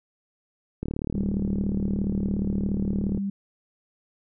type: click train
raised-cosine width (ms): 3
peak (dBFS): -16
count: 88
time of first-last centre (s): 0.83-3.175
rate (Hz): 37.1
type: tone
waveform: sine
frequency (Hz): 197.9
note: G3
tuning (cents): +17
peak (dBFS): -25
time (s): 1.14-3.3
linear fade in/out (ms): 5
effects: none